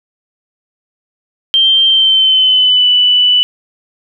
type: tone with pitch glide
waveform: sine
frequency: 3148 to 2976 Hz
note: G7 to F#7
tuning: +7 to +9 cents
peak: -6 dBFS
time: 1.54-3.43 s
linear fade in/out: 0 ms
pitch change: -98 cents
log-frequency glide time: 1.85-2.88 s
effects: none